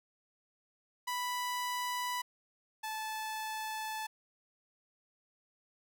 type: tone pair in turn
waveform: sawtooth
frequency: 988 / 871.1 Hz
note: B5 / A5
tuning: 0 / -18 cents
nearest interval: major second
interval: 218 cents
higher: first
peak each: -30 / -33 dBFS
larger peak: first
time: 1.07-2.22 / 2.83-4.07 s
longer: second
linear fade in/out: 10 ms
effects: none